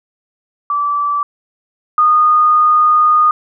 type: tone pair in turn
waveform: sine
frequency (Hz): 1160 / 1229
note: D6 / D#6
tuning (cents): -22 / -22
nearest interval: minor second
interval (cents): 100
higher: second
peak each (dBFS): -13 / -7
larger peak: second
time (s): 0.7-1.23 / 1.98-3.31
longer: second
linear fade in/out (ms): 2
effects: none